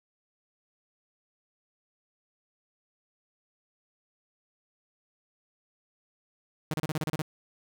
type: tone bursts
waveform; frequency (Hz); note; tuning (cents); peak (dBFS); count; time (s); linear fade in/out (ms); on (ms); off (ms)
sawtooth; 155.4; D#3; -2; -24; 9; 6.71-7.218; 0; 28; 32
effects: none